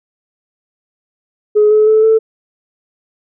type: tone with pitch steps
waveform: sine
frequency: 421.6 / 428.5 / 435.5 / 442.6 Hz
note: G#4 / A4 / A4 / A4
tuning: +26 / -46 / -18 / +10 cents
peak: -5 dBFS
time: 1.55-2.19 s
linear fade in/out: 20 ms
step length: 160 ms
effects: tanh soft clip ceiling -2 dBFS